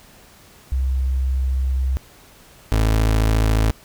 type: tone pair in turn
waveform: sine / 30% pulse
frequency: 65.41 / 54.26 Hz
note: C2 / A1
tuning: 0 / -23 cents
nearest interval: minor third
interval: 323 cents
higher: first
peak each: -17 / -12 dBFS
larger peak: second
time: 0.72-1.97 / 2.72-3.71 s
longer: first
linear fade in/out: 0 ms
effects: pink hiss -48 dBFS RMS until 3.84 s